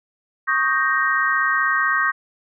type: chord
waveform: sine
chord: Eb dominant seventh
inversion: third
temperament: equal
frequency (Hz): 1108.7 / 1244.5 / 1568 / 1864.7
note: Db6 / Eb6 / G6 / Bb6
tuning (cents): 0 / 0 / 0 / 0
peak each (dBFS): -23 / -24 / -21 / -21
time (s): 0.47-2.12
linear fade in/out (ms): 20
effects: none